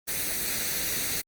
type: noise with comb filter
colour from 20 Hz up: white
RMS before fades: -29 dBFS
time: 0.07-1.22 s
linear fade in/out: 20 ms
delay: 0.48 ms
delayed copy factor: +0.6
effects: Opus 24 kbps